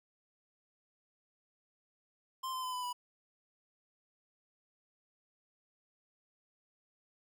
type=tone with pitch steps; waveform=square; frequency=1046.5 / 1030.3 / 1014.4 / 998.7 / 983.2 Hz; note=C6 / C6 / B5 / B5 / B5; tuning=0 / -27 / +46 / +19 / -8 cents; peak=-37 dBFS; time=2.43-2.93 s; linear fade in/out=10 ms; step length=100 ms; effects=none